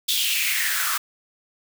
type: noise with high-pass filter sweep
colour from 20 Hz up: white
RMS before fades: -23 dBFS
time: 0.08-0.98 s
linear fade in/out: 10 ms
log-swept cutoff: 3600 to 1200 Hz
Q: 4.9
effects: none